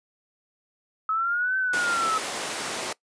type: linear two-way sweep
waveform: sine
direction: up then down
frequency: 1280 to 1542 to 1280 Hz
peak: -22 dBFS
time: 1.09-2.18 s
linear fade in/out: 2 ms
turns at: 1.57 s
type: high-pass noise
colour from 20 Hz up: pink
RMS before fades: -31 dBFS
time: 1.73-2.93 s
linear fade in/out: 5 ms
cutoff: 350 Hz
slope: 12 dB/octave
effects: noise-tail reverb RT60 0.1 s tail -21 dB re dry + resampled to 22050 Hz